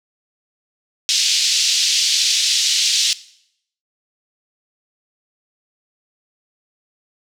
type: band-pass noise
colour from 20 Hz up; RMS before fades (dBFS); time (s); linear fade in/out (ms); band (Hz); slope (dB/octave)
white; -17; 1.09-3.13; 0; 3000 to 6000; 24
effects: noise-tail reverb RT60 0.7 s tail -18 dB re dry